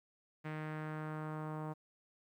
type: tone with low-pass filter sweep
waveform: sawtooth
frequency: 154.7 Hz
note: D#3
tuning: 10 cents flat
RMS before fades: -42 dBFS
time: 0.44-1.74 s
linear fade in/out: 20 ms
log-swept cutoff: 2100 to 1000 Hz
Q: 2
effects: 12-bit

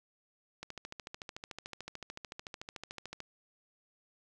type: click train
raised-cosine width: 0.2 ms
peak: -25 dBFS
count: 36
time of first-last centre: 0.63-3.204 s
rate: 13.6 Hz
effects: none

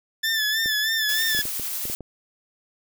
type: tone with vibrato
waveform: 20% pulse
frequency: 1752 Hz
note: A6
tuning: 8 cents flat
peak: -16 dBFS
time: 0.23-1.42 s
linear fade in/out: 10 ms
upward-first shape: sine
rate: 3.2 Hz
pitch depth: 54 cents each way
type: clicks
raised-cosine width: 2 ms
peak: -23 dBFS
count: 8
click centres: 0.659 / 1.349 / 1.391 / 1.454 / 1.597 / 1.854 / 1.899 / 2.007 s
type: noise with tremolo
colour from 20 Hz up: blue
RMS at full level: -28 dBFS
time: 1.09-1.95 s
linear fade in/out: 0 ms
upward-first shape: triangle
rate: 11 Hz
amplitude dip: 25%
effects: none

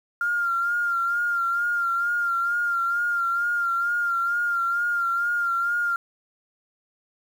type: tone with vibrato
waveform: sine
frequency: 1396.9 Hz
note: F6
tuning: in tune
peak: -21 dBFS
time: 0.21-5.96 s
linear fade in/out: 2 ms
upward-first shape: sine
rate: 2.2 Hz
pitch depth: 34 cents each way
effects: 8-bit

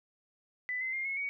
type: tone with pitch steps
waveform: sine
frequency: 1996 / 2056 / 2117 / 2180 / 2246 Hz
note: B6 / C7 / C7 / C#7 / C#7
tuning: +18 / -31 / +20 / -29 / +22 cents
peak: -32 dBFS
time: 0.69-1.29 s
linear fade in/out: 0 ms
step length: 120 ms
effects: none

